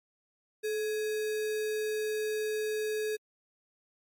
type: tone with sample-and-hold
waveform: sine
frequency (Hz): 430.6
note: A4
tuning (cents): -37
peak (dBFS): -29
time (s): 0.63-3.17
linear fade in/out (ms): 20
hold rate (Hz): 2100
effects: MP3 64 kbps